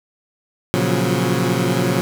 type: chord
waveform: 20% pulse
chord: Gb major seventh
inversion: first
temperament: equal with one note detuned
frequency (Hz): 118.24 / 138.59 / 174.61 / 185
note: Bb2 / Db3 / F3 / Gb3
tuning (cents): +25 / 0 / 0 / 0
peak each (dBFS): -17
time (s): 0.74-2.01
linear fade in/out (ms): 0
effects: none